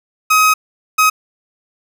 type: tone bursts at uneven times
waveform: 30% pulse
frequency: 1265 Hz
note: D#6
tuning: 28 cents sharp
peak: -6 dBFS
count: 2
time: 0.3-0.54 / 0.98-1.1 s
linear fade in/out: 10 ms
effects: none